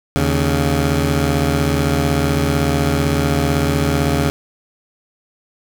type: tone pair together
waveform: 15% pulse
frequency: 77.78 / 139.71 Hz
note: D#2 / C#3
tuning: 0 / +14 cents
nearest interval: minor seventh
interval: 1014 cents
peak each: -11 dBFS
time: 0.16-4.3 s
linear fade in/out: 0 ms
effects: none